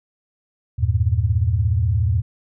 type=tone cluster; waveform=sine; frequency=80.1 / 97.3 / 114.1 Hz; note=E2 / G2 / A#2; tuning=-49 / -12 / -37 cents; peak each=-20 dBFS; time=0.78-2.22 s; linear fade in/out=20 ms; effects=none